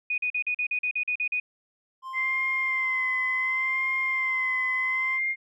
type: tone bursts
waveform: sine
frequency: 2477 Hz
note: D#7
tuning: 8 cents flat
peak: -24 dBFS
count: 11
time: 0.1-1.4 s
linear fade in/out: 5 ms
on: 80 ms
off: 42 ms
type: tone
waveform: triangle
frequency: 1051 Hz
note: C6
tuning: 7 cents sharp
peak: -32 dBFS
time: 2.02-5.2 s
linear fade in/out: 50 ms
type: tone with vibrato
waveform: sine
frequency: 2074 Hz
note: C7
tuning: 16 cents flat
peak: -24 dBFS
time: 2.13-5.36 s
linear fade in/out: 50 ms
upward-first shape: sine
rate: 0.69 Hz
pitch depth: 40 cents each way
effects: none